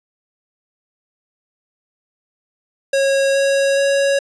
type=tone with pitch steps; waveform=square; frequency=547 / 551.1 / 555.3 Hz; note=C#5 / C#5 / C#5; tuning=-23 / -10 / +3 cents; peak=-14 dBFS; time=2.93-4.19 s; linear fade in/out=5 ms; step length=420 ms; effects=resampled to 22050 Hz + 9-bit